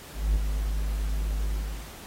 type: tone with ADSR envelope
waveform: triangle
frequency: 51.5 Hz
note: G#1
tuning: 14 cents flat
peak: -16 dBFS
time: 0.13-1.9 s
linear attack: 230 ms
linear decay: 12 ms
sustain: -7 dB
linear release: 350 ms
effects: pink hiss -45 dBFS RMS until 2.06 s + AAC 48 kbps